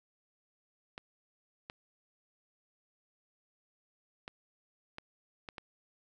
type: clicks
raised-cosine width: 0.3 ms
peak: -26 dBFS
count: 6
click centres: 0.979 / 1.699 / 4.279 / 4.984 / 5.488 / 5.582 s
effects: none